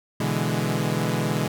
sawtooth chord, E dominant seventh, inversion second, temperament equal, 123.47 / 146.83 / 164.81 / 207.7 Hz, B2 / D3 / E3 / G#3, 0 / 0 / 0 / 0 cents, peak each -24 dBFS, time 0.2-1.48 s, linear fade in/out 5 ms, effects none

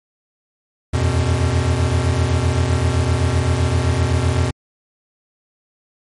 square chord, E suspended second, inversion none, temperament equal with one note detuned, 82.41 / 90.18 / 123.47 Hz, E2 / F#2 / B2, 0 / -44 / 0 cents, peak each -20 dBFS, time 0.93-4.51 s, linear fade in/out 10 ms, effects MP3 48 kbps

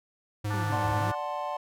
square tone with vibrato, 104.2 Hz, G#2, 6 cents sharp, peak -29 dBFS, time 0.44-1.12 s, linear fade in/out 10 ms, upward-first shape square, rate 20 Hz, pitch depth 27 cents each way
harmonic tone, 293.7 Hz, D4, in tune, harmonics 3 / 4 / 5 / 6, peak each -36 / -38 / -40 / -42 dBFS, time 0.5-1.15 s, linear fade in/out 10 ms
30% pulse linear two-way sweep, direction down then up, 207.7 to 62 to 207.7 Hz, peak -33 dBFS, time 0.53-1.11 s, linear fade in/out 10 ms, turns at 0.91 s
triangle chord, D dominant seventh, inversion none, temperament equal, 587.3 / 740 / 880 / 1046.5 Hz, D5 / F#5 / A5 / C6, 0 / 0 / 0 / 0 cents, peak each -34 dBFS, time 0.72-1.57 s, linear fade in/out 5 ms
effects none

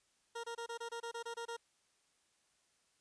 20% pulse tone bursts, 466.2 Hz, A#4, in tune, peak -36 dBFS, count 11, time 0.35-1.568 s, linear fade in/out 10 ms, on 88 ms, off 25 ms, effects white hiss -75 dBFS RMS until 3 s + resampled to 22050 Hz

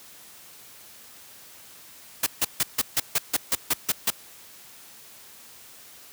white noise bursts, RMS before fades -22 dBFS, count 11, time 2.23-4.104 s, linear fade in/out 5 ms, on 34 ms, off 150 ms, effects white hiss -48 dBFS RMS until 6.12 s + high-pass 60 Hz 12 dB/octave

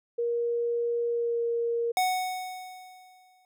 sine tone with pitch glide, 472.1 to 468 Hz, A#4 to A#4, +22 to +7 cents, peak -25 dBFS, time 0.18-1.92 s, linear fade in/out 10 ms, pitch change -15 cents, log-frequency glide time 1.07-1.41 s
square tone with exponential decay, 740 Hz, F#5, in tune, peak -22 dBFS, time 1.97-3.45 s, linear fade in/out 1 ms, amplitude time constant 320 ms
effects none

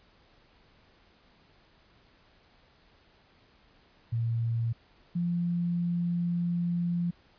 sine tone pair in turn, 115.6 / 173.2 Hz, A#2 / F3, -14 / -14 cents, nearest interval perfect fifth, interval 700 cents, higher second, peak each -26 / -26 dBFS, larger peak neither, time 4.12-4.73 / 5.15-7.11 s, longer second, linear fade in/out 10 ms, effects pink hiss -62 dBFS RMS until 7.38 s + resampled to 11025 Hz

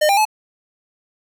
square tone with pitch steps, 608 / 797 / 860 Hz, D#5 / G5 / A5, -40 / +28 / -40 cents, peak -13 dBFS, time 0.01-0.253 s, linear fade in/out 10 ms, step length 81 ms, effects none

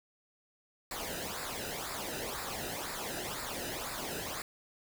pink noise with flanger, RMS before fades -39 dBFS, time 0.91-4.42 s, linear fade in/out 2 ms, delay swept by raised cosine 0.32 to 0.92 ms, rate 2 Hz, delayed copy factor -0.7, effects none

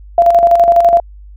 sine tone with tremolo, 686 Hz, F5, 31 cents flat, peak -3 dBFS, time 0.18-1 s, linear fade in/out 2 ms, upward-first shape square, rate 12 Hz, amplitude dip 50%, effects added 50 Hz sine -32 dBFS peak until 1.36 s

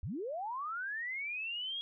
sine linear sweep, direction up, 60 to 3322 Hz, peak -36 dBFS, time 0.03-1.81 s, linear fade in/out 0 ms, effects none

